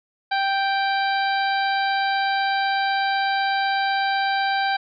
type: harmonic tone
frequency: 784 Hz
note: G5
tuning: in tune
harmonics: 1 / 2 / 3 / 4 / 5 / 6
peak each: -21 / -25 / -32 / -35 / -32 / -35 dBFS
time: 0.31-4.77 s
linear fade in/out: 10 ms
effects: none